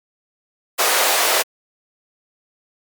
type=high-pass noise; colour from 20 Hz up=pink; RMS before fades=-17 dBFS; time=0.78-1.43 s; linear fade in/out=20 ms; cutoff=480 Hz; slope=24 dB/octave; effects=Opus 48 kbps